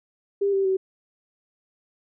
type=tone with pitch steps; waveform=sine; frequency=399.5 / 389.7 / 380.1 Hz; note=G4 / G4 / F#4; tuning=+33 / -10 / +47 cents; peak=-19 dBFS; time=0.41-0.77 s; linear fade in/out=10 ms; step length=120 ms; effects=none